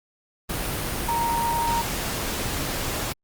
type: tone in noise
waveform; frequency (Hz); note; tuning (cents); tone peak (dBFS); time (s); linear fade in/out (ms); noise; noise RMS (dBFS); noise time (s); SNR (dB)
sine; 932.3; A#5; 0; -22; 1.08-1.82; 10; pink; -28; 0.49-3.13; +3
effects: Opus 32 kbps